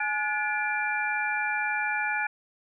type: tone cluster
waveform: sine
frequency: 843 / 1452 / 1719 / 2370 Hz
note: G#5 / F#6 / A6 / D7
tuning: +26 / -33 / -41 / +15 cents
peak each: -31 dBFS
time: 0-2.27 s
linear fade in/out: 5 ms
effects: none